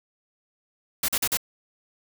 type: noise bursts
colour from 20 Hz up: white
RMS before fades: -24 dBFS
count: 4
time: 1.03-1.372 s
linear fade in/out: 5 ms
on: 54 ms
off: 42 ms
effects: none